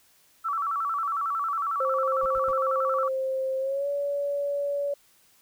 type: tone with vibrato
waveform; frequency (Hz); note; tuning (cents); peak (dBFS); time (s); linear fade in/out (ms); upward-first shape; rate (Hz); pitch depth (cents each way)
sine; 1233; D#6; -16; -25; 0.44-3.09; 20; square; 11; 130
type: tone with pitch glide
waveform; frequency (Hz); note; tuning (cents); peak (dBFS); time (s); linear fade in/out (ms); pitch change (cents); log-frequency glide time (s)
sine; 528 to 569.2; C5 to C#5; +16 to +46; -25; 1.8-4.94; 5; +130; 3.59-3.88
type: noise bursts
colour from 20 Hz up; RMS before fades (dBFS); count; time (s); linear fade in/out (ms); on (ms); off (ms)
brown; -43; 3; 2.22-2.516; 5; 40; 88
effects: white hiss -61 dBFS RMS until 5.41 s